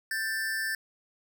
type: tone pair together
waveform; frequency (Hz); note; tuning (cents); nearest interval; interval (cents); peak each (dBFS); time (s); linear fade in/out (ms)
square; 1570 / 1769.4; G6 / A6; +2 / +9; major second; 207; -35 / -31; 0.11-0.75; 2
effects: 11-bit